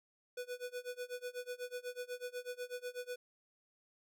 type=tone with tremolo; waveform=square; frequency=493.9 Hz; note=B4; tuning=in tune; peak=-39 dBFS; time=0.37-3.16 s; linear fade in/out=5 ms; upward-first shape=sine; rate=8.1 Hz; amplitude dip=95%; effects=none